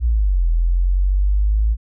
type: exponential two-way sweep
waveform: sine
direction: down then up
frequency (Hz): 61.8 to 41.2 to 55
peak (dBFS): -13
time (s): 0-1.77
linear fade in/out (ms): 50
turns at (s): 0.48
effects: none